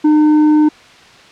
triangle tone with tanh clipping, 303.9 Hz, D#4, 41 cents flat, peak -8 dBFS, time 0.04-0.69 s, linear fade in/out 10 ms, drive 10 dB, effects white hiss -41 dBFS RMS until 1.31 s + low-pass 4000 Hz 12 dB/octave

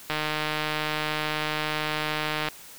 click train, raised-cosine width 0.3 ms, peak -11 dBFS, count 366, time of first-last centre 0.1-2.486 s, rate 153 Hz, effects white hiss -46 dBFS RMS until 2.78 s

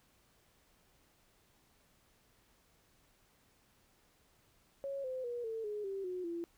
sine tone with pitch steps, 552 / 515 / 480.5 / 448.4 / 418.3 / 390.3 / 364.2 / 339.8 Hz, C#5 / C5 / B4 / A4 / G#4 / G4 / F#4 / F4, -7 / -28 / -48 / +33 / +12 / -8 / -27 / -47 cents, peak -37 dBFS, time 4.84-6.44 s, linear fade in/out 0 ms, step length 200 ms, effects pink hiss -70 dBFS RMS until 6.57 s

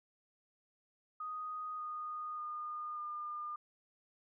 sine tone with pitch steps, 1244.5 / 1231.6 / 1218.9 / 1206.3 Hz, D#6 / D#6 / D#6 / D6, 0 / -18 / -36 / +46 cents, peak -39 dBFS, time 1.2-3.56 s, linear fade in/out 5 ms, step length 590 ms, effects none

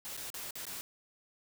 white noise with dropouts, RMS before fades -42 dBFS, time 0.05-0.81 s, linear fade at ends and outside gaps 0 ms, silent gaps 0.167-0.175 / 0.302-0.342 / 0.508-0.555 / 0.653-0.667 s, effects none

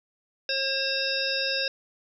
harmonic tone with a mistuned harmonic, 538 Hz, C5, 48 cents sharp, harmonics 1 / 3 / 5 / 7 / 9 / 10, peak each -32 / -32 / -32 / -32 / -32 / -32 dBFS, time 0.49-1.68 s, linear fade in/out 2 ms, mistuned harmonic 9, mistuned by +39 cents, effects 10-bit

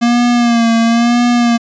square tone with vibrato, 235.1 Hz, A#3, 15 cents sharp, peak -9 dBFS, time 0.01-1.58 s, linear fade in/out 20 ms, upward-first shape sine, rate 1 Hz, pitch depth 48 cents each way, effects resampled to 16000 Hz

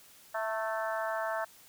harmonic tone with a mistuned harmonic, 220 Hz, A3, in tune, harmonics 3 / 4 / 5 / 6 / 7 / 8, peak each -34 / -38 / -40 / -40 / -40 / -42 dBFS, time 0.34-1.45 s, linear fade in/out 10 ms, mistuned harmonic 4, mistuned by +27 cents, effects white hiss -57 dBFS RMS until 1.68 s

